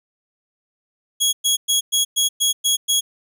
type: tone bursts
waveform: 20% pulse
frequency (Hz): 3322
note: G#7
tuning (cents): 0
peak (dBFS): -10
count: 8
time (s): 1.2-3.01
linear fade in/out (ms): 20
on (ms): 130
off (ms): 110
effects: none